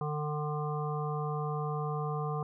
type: harmonic tone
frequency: 150 Hz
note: D3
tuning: 37 cents sharp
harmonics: 1 / 3 / 5 / 7 / 8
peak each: -33 / -38 / -40 / -41 / -42 dBFS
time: 0.01-2.43 s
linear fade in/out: 2 ms
effects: none